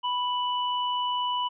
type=tone pair together; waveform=sine; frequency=987.8 / 2968 Hz; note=B5 / F#7; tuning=0 / +5 cents; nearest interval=octave + perfect fifth; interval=1905 cents; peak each=-26 / -31 dBFS; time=0.03-1.49 s; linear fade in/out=20 ms; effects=none